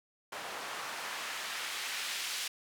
white noise with band-pass filter sweep, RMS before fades -39 dBFS, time 0.32-2.48 s, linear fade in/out 5 ms, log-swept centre 820 to 3200 Hz, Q 0.82, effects none

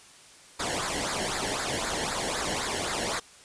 pink noise with flanger, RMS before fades -30 dBFS, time 0.59-3.2 s, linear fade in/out 10 ms, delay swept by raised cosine 0.33 to 0.84 ms, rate 3.9 Hz, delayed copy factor -0.75, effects white hiss -52 dBFS RMS until 3.44 s + resampled to 22050 Hz

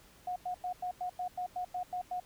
sine tone bursts, 724 Hz, F#5, 38 cents flat, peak -33 dBFS, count 11, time 0.27-2.2 s, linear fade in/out 5 ms, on 90 ms, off 94 ms, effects pink hiss -60 dBFS RMS until 2.25 s

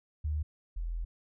sine tone pair in turn, 75.9 / 42.08 Hz, D#2 / E1, -42 / +36 cents, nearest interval minor seventh, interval 1022 cents, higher first, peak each -29 / -32 dBFS, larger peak first, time 0.24-0.43 / 0.76-1.05 s, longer second, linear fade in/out 10 ms, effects none

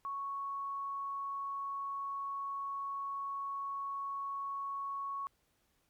sine tone, 1108.7 Hz, C#6, in tune, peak -36 dBFS, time 0.05-5.27 s, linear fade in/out 0 ms, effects pink hiss -75 dBFS RMS until 5.89 s + MP3 96 kbps

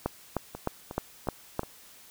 two click trains, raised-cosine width 1 ms, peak -13 / -23 dBFS, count 6 / 4, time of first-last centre 0.06-1.594 / 0.55-1.633 s, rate 3.26 / 2.77 Hz, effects white hiss -53 dBFS RMS until 2.1 s

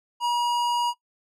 sine tone with tanh clipping, 958 Hz, A#5, 47 cents sharp, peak -23 dBFS, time 0.2-0.94 s, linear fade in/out 50 ms, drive 16 dB, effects noise-tail reverb RT60 0.1 s tail -18 dB re dry

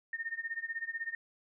sine tone with tremolo, 1829 Hz, A#6, 33 cents flat, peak -32 dBFS, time 0.13-1.15 s, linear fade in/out 2 ms, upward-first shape sine, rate 16 Hz, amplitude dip 90%, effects none

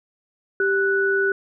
sine tone pair together, 392 / 1480 Hz, G4 / F#6, 0 / 0 cents, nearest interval octave + major seventh, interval 2300 cents, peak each -20 dBFS, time 0.6-1.32 s, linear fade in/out 2 ms, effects none

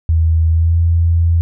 sine tone with pitch glide, 81.1 to 83.96 Hz, E2 to E2, -28 to +32 cents, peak -9 dBFS, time 0.09-1.41 s, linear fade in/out 0 ms, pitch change +60 cents, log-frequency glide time 0.5-0.77 s, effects none

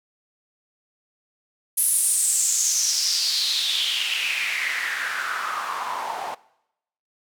white noise with band-pass filter sweep, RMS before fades -24 dBFS, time 1.77-6.35 s, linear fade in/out 10 ms, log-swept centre 11000 to 760 Hz, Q 5, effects noise-tail reverb RT60 0.8 s tail -21 dB re dry

